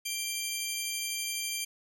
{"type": "tone pair together", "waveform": "15% pulse", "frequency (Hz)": [2370, 3164], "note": ["D7", "G7"], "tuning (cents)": [15, 15], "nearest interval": "perfect fourth", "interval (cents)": 500, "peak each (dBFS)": -28, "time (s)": [0.05, 1.65], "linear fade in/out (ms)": 10, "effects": []}